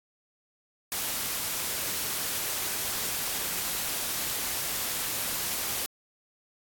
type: noise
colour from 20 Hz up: white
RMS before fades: -31 dBFS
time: 0.92-5.86 s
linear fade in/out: 0 ms
effects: AAC 64 kbps